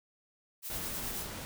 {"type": "noise with tremolo", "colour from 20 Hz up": "blue", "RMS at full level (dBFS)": -38, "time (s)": [0.62, 1.28], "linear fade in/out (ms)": 50, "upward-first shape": "sine", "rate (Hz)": 9.4, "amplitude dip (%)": 35}
{"type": "noise", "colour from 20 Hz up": "pink", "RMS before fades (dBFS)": -42, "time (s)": [0.7, 1.45], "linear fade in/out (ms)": 0}
{"effects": []}